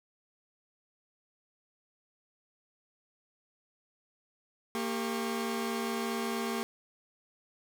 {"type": "tone cluster", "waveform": "sawtooth", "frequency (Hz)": [230.7, 396.7, 1093], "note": ["A#3", "G4", "C#6"], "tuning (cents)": [-18, 21, -25], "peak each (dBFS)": [-30, -32, -37], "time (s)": [4.75, 6.63], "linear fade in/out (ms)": 0, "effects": []}